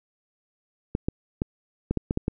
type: clicks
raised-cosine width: 3 ms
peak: -11 dBFS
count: 8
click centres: 0.951 / 1.085 / 1.419 / 1.91 / 1.973 / 2.109 / 2.174 / 2.281 s
effects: none